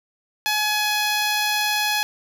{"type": "tone with pitch glide", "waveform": "10% pulse", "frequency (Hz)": [846, 841.1], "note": ["G#5", "G#5"], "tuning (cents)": [32, 22], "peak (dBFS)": -11, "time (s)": [0.46, 2.03], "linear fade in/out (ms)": 0, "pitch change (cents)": -10, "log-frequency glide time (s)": [0.61, 0.91], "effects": []}